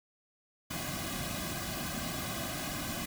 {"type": "noise with comb filter", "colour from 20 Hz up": "pink", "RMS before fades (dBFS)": -37, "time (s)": [0.7, 3.06], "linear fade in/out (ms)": 10, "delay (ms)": 2.2, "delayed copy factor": -0.95, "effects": []}